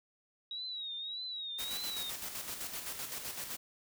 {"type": "tone with vibrato", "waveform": "sine", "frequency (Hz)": 3821, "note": "A#7", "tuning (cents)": 42, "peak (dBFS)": -38, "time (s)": [0.51, 2.1], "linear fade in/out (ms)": 2, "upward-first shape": "triangle", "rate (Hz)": 1.7, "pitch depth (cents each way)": 110}
{"type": "noise with tremolo", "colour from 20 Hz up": "white", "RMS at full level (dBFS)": -40, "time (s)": [1.58, 3.57], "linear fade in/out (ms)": 20, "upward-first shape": "square", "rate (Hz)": 7.8, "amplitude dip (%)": 45}
{"effects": []}